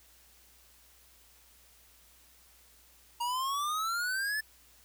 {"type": "exponential sweep", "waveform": "square", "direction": "up", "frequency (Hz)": [940, 1760], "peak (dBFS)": -31, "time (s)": [3.2, 4.41], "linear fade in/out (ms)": 10, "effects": ["added 60 Hz sine -66 dBFS peak until 4.84 s", "white hiss -61 dBFS RMS until 4.84 s"]}